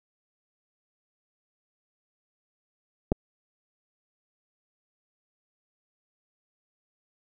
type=clicks; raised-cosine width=2 ms; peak=-8 / -21 dBFS; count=2; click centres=3.119 / 3.124 s; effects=none